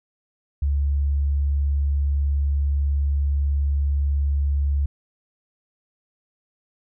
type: tone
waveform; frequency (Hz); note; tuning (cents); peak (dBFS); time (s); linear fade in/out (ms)
sine; 70.8; C#2; +37; -18; 0.62-4.86; 5
effects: none